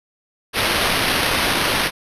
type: noise with sample-and-hold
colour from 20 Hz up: white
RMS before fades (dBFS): -19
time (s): 0.53-1.91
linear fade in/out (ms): 50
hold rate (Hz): 7350
effects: resampled to 32000 Hz